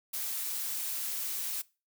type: noise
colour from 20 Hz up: blue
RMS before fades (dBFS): -35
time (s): 0.13-1.62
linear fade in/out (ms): 10
effects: noise-tail reverb RT60 0.3 s tail -21 dB re dry